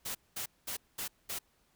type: noise bursts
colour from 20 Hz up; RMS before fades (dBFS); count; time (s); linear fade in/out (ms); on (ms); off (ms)
white; -38; 5; 0.05-1.39; 10; 100; 210
effects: pink hiss -71 dBFS RMS until 1.75 s